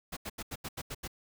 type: noise bursts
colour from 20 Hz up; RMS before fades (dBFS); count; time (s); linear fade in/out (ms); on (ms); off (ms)
pink; -39; 8; 0.12-1.078; 10; 48; 82
effects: none